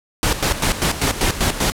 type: noise with tremolo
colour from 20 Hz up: pink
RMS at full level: -17 dBFS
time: 0.23-1.72 s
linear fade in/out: 0 ms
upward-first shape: square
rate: 5.1 Hz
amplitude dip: 70%
effects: low-pass 12000 Hz 12 dB/octave